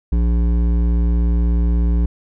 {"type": "tone with hard clipping", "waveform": "triangle", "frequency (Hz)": 58.27, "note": "A#1", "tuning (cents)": 0, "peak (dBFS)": -15, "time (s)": [0.12, 2.06], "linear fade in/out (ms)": 5, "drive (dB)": 15, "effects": []}